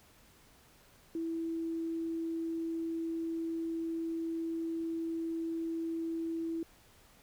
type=tone; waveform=sine; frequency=329 Hz; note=E4; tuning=3 cents flat; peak=-33 dBFS; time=1.15-6.63 s; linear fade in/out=2 ms; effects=pink hiss -62 dBFS RMS until 7.22 s